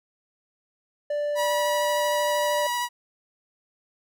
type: tone with pitch glide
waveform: triangle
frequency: 587.3 to 590.7 Hz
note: D5 to D5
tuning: 0 to +10 cents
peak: -22 dBFS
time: 1.1-2.67 s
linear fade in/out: 5 ms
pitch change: +10 cents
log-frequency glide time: 1.3-1.86 s
type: tone with vibrato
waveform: sawtooth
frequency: 970 Hz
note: B5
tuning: 31 cents flat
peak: -21 dBFS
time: 1.35-2.89 s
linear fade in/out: 50 ms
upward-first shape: square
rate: 13 Hz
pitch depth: 9 cents each way
effects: none